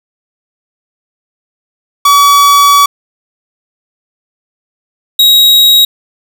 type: tone pair in turn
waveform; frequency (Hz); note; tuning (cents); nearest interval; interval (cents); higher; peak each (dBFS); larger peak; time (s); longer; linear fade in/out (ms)
45% pulse; 1140 / 3810; C#6 / A#7; +48 / +37; octave + major sixth; 2089; second; -3; neither; 2.05-2.86 / 5.19-5.85; first; 5
effects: none